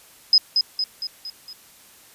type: tone with echo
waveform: sine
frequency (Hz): 5050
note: D#8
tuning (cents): +25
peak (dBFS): -10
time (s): 0.33-0.38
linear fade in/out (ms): 2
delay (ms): 230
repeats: 5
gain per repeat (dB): -5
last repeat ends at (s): 1.53
effects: white hiss -50 dBFS RMS until 2.14 s + resampled to 32000 Hz